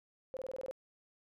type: tone bursts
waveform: sine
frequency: 524 Hz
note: C5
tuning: 2 cents sharp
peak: -38 dBFS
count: 8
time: 0.34-0.711 s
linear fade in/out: 0 ms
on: 28 ms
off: 21 ms
effects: none